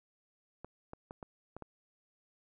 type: clicks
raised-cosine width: 1 ms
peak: -30 dBFS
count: 6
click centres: 0.646 / 0.934 / 1.109 / 1.228 / 1.566 / 1.623 s
effects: none